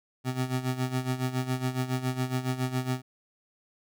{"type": "tone with tremolo", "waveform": "25% pulse", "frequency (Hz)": 128.3, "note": "C3", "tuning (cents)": -34, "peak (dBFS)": -21, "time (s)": [0.24, 3.02], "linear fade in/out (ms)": 50, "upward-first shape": "sine", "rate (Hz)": 7.2, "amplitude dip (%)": 75, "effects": []}